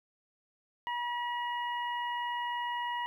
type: harmonic tone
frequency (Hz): 963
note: B5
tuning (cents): -44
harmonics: 1 / 2 / 3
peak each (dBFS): -33 / -39 / -43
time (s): 0.87-3.06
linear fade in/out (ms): 0
effects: 11-bit

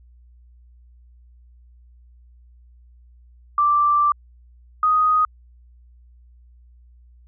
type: tone pair in turn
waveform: sine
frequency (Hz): 1174.7 / 1246.7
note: D6 / D#6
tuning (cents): 0 / +3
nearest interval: minor second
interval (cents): 103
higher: second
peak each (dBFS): -14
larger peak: neither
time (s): 3.58-4.12 / 4.83-5.25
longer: first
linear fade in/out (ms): 2
effects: added 60 Hz sine -47 dBFS peak until 7.27 s

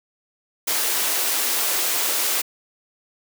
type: high-pass noise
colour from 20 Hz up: white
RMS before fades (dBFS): -22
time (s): 0.67-2.42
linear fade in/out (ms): 10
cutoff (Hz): 300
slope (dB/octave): 24
effects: none

